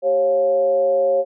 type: tone with frequency modulation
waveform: sine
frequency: 545 Hz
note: C#5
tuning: 29 cents flat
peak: -14 dBFS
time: 0.02-1.25 s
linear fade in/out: 50 ms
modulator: 157 Hz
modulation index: 0.49
effects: none